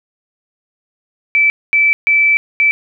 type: tone bursts at uneven times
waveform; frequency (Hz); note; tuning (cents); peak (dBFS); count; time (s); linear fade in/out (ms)
sine; 2317; D7; -24; -8; 4; 1.35-1.5 / 1.73-1.93 / 2.07-2.37 / 2.6-2.71; 0
effects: none